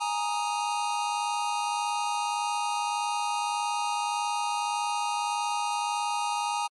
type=chord; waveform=square; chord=Ab suspended second; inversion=none; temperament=equal; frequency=830.6 / 932.3 / 1244.5 Hz; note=Ab5 / Bb5 / Eb6; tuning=0 / 0 / 0 cents; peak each=-31 / -31 / -35 dBFS; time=0-6.68 s; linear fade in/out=20 ms; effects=MP3 48 kbps